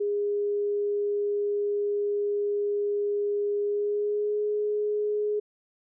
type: tone with pitch glide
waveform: sine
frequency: 410 to 418.9 Hz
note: G#4 to G#4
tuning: -22 to +15 cents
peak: -24 dBFS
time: 0-5.4 s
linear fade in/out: 10 ms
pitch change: +37 cents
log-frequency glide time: 3.62-4.4 s
effects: none